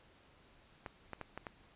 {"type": "clicks", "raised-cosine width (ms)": 0.5, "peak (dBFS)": -27, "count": 5, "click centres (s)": [0.862, 1.133, 1.213, 1.376, 1.468], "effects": ["pink hiss -64 dBFS RMS until 1.75 s", "resampled to 8000 Hz"]}